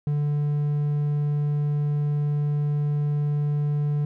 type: tone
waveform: triangle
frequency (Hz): 146.83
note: D3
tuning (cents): 0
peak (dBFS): -19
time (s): 0.07-4.05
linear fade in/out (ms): 2
effects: none